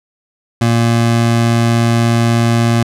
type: tone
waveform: 25% pulse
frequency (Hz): 116.54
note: A#2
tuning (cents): 0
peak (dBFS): -6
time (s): 0.61-2.83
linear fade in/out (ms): 5
effects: low-pass 10000 Hz 12 dB/octave